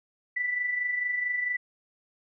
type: tone with amplitude modulation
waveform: sine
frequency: 1975.5 Hz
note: B6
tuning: in tune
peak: -24 dBFS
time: 0.36-1.57 s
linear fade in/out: 10 ms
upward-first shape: sine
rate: 24.5 Hz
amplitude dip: 50%
effects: none